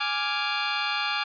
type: chord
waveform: 15% pulse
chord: D diminished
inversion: second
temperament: equal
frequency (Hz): 830.6 / 1174.7 / 1396.9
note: Ab5 / D6 / F6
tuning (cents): 0 / 0 / 0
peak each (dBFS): -23 / -23 / -23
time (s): 0-1.24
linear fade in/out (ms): 10
effects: resampled to 11025 Hz